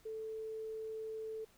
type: tone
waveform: sine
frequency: 440 Hz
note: A4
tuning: in tune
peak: -40 dBFS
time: 0.05-1.45 s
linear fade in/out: 10 ms
effects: pink hiss -67 dBFS RMS until 1.57 s